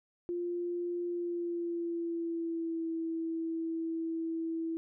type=tone with pitch glide; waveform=sine; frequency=349.2 to 327.7 Hz; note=F4 to E4; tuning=0 to -10 cents; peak=-32 dBFS; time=0.29-4.77 s; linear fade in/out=0 ms; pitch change=-110 cents; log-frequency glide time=1.07-2.88 s; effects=none